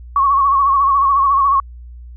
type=tone with vibrato; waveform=sine; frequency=1106 Hz; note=C#6; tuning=4 cents flat; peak=-10 dBFS; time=0.16-1.6 s; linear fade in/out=2 ms; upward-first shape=sine; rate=14 Hz; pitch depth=59 cents each way; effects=added 60 Hz sine -32 dBFS peak until 2.16 s